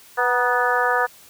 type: harmonic tone with a mistuned harmonic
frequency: 246.9 Hz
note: B3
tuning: in tune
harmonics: 2 / 3 / 4 / 5 / 6 / 7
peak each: -24 / -24 / -24 / -24 / -24 / -24 dBFS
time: 0.17-1.07 s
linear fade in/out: 20 ms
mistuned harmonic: 4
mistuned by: -52 cents
effects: white hiss -48 dBFS RMS until 1.29 s